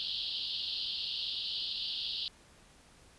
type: band-pass noise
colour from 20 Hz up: white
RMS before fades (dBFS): -37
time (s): 0-2.28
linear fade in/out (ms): 0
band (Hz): 2900 to 4700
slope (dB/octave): 96
effects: pink hiss -60 dBFS RMS until 3.18 s + resampled to 24000 Hz